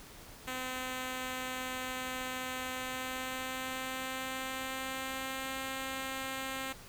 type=tone with pitch glide; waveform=5% pulse; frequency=256.6 to 265.5 Hz; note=C4 to C4; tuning=-34 to +25 cents; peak=-25 dBFS; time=0.47-6.73 s; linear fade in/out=10 ms; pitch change=+59 cents; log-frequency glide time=2.68-5.59 s; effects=pink hiss -52 dBFS RMS until 6.88 s